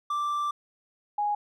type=tone pair in turn; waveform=triangle / sine; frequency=1174.7 / 828.7 Hz; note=D6 / G#5; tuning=0 / -4 cents; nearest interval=tritone; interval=604 cents; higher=first; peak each=-24 dBFS; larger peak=neither; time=0.1-0.51 / 1.18-1.35 s; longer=first; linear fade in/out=5 ms; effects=none